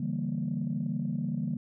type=chord; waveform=sine; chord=E half-diminished seventh; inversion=third; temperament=equal with one note detuned; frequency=143.89 / 164.81 / 196 / 233.1 Hz; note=D3 / E3 / G3 / Bb3; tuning=-35 / 0 / 0 / 0 cents; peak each=-34 / -34 / -34 / -33 dBFS; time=0-1.57 s; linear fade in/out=5 ms; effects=tanh soft clip ceiling -21 dBFS